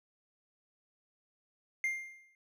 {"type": "tone with exponential decay", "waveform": "triangle", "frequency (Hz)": 2108, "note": "C7", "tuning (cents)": 12, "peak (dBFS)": -26, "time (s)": [1.84, 2.35], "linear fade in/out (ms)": 1, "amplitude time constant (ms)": 110, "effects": []}